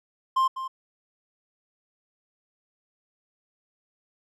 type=tone with echo; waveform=triangle; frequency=1052 Hz; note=C6; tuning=9 cents sharp; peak=-17 dBFS; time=0.36-0.48 s; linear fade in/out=10 ms; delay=200 ms; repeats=1; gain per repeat=-11 dB; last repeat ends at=0.68 s; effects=none